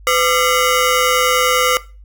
20% pulse ring-modulated tone, 850 Hz, G#5, 40 cents sharp, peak -4 dBFS, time 0.07-1.77 s, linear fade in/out 0 ms, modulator 345 Hz, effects noise-tail reverb RT60 0.3 s tail -18 dB re dry + added 50 Hz sine -37 dBFS peak until 2.04 s

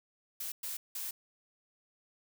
blue noise bursts at uneven times, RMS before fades -39 dBFS, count 3, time 0.4-0.52 / 0.63-0.77 / 0.95-1.11 s, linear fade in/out 5 ms, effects none

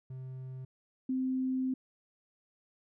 triangle / sine tone pair in turn, 130 / 259.5 Hz, C3 / C4, -11 / -14 cents, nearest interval octave, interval 1197 cents, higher second, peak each -38 / -29 dBFS, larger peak second, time 0.1-0.65 / 1.09-1.74 s, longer second, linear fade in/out 5 ms, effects none

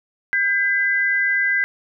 sine tone pair together, 1598 / 2008 Hz, G6 / B6, +33 / +28 cents, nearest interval major third, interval 395 cents, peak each -19 dBFS, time 0.33-1.64 s, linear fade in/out 0 ms, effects none

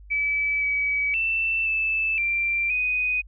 sine tone with pitch steps, 2298 / 2278 / 2667 / 2631 / 2362 / 2494 Hz, D7 / C#7 / E7 / E7 / D7 / D#7, -38 / +47 / +20 / -4 / +9 / +3 cents, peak -21 dBFS, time 0.1-3.22 s, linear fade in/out 20 ms, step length 520 ms, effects added 50 Hz sine -43 dBFS peak until 3.27 s

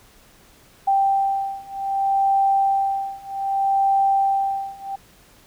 sine beating tone pair, 784 / 784.64 Hz, G5 / G5, 0 / +1 cents, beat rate 0.64 Hz, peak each -21 / -20 dBFS, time 0.87-4.96 s, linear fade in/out 10 ms, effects pink hiss -52 dBFS RMS until 5.46 s

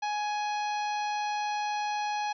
harmonic tone with a mistuned harmonic, 836 Hz, G#5, 11 cents sharp, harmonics 1 / 2 / 3 / 4 / 5 / 6 / 7, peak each -29 / -41 / -40 / -46 / -44 / -51 / -48 dBFS, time 0.02-2.33 s, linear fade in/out 10 ms, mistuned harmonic 4, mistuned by -19 cents, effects none

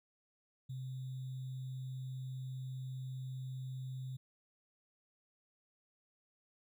sine tone with sample-and-hold, 130 Hz, C3, 11 cents flat, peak -40 dBFS, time 0.69-4.17 s, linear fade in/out 10 ms, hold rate 3675 Hz, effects none

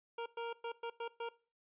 25% pulse tone bursts at uneven times, 466.2 Hz, A#4, in tune, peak -35 dBFS, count 6, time 0.18-0.26 / 0.37-0.53 / 0.64-0.72 / 0.83-0.9 / 1-1.08 / 1.2-1.29 s, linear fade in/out 5 ms, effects noise-tail reverb RT60 0.4 s tail -21 dB re dry + resampled to 8000 Hz

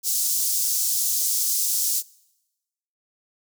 pink high-pass noise, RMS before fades -23 dBFS, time 0.03-2.03 s, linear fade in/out 50 ms, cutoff 5600 Hz, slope 24 dB/octave, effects noise-tail reverb RT60 1.0 s tail -24 dB re dry

